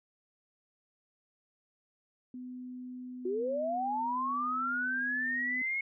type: tone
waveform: sine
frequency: 251.2 Hz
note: B3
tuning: 30 cents sharp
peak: -40 dBFS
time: 2.34-5.62 s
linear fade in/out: 2 ms
type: linear sweep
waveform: sine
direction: up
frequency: 352.4 to 2185 Hz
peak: -30 dBFS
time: 3.25-5.81 s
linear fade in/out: 5 ms
effects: none